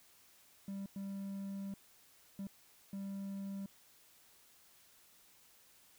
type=tone bursts at uneven times; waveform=triangle; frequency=196.5 Hz; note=G3; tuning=4 cents sharp; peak=-38 dBFS; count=4; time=0.68-0.86 / 0.96-1.74 / 2.39-2.47 / 2.93-3.66 s; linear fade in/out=2 ms; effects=white hiss -65 dBFS RMS until 5.98 s